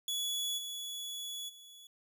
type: tone with level steps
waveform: sawtooth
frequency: 3396 Hz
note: G#7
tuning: 38 cents sharp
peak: -30 / -36 / -49 dBFS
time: 0.08-1.87 s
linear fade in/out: 2 ms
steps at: 0.57 / 1.48 s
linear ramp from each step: 20 ms
effects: none